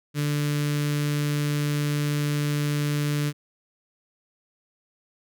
sawtooth tone with notch filter, 146.83 Hz, D3, in tune, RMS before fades -25 dBFS, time 0.14-3.33 s, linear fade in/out 50 ms, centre 770 Hz, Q 0.69, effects none

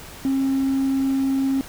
triangle tone, 269.2 Hz, C4, 49 cents sharp, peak -15 dBFS, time 0.25-1.61 s, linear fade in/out 0 ms, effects tanh soft clip ceiling -14 dBFS + pink hiss -40 dBFS RMS until 1.68 s

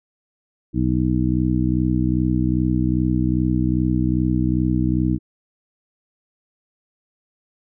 harmonic tone, 62.5 Hz, B1, 21 cents sharp, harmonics 1 / 2 / 3 / 4 / 5, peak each -24 / -22 / -23 / -24 / -22 dBFS, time 0.73-5.19 s, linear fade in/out 50 ms, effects none

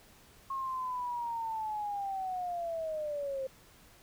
sine linear sweep, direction down, 1085 to 523.3 Hz, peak -33 dBFS, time 0.5-3.47 s, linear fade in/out 5 ms, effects pink hiss -59 dBFS RMS until 4.02 s

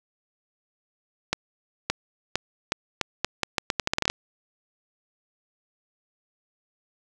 accelerating click train, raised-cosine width 0.2 ms, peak -5 dBFS, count 17, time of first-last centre 1.33-4.1 s, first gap 570 ms, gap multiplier 0.8, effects none

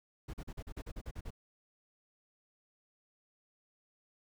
brown noise bursts, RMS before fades -42 dBFS, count 11, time 0.28-1.306 s, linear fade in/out 10 ms, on 56 ms, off 41 ms, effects none

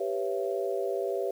sine chord, C# half-diminished seventh, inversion second, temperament equal with one note detuned, 392 / 493.9 / 554.4 / 671.9 Hz, G4 / B4 / C#5 / E5, 0 / 0 / 0 / +33 cents, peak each -31 / -34 / -34 / -35 dBFS, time 0-1.31 s, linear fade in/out 5 ms, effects 9-bit

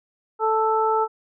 harmonic tone, 440 Hz, A4, in tune, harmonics 1 / 2 / 3, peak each -22 / -21 / -24 dBFS, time 0.39-1.08 s, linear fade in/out 50 ms, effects none

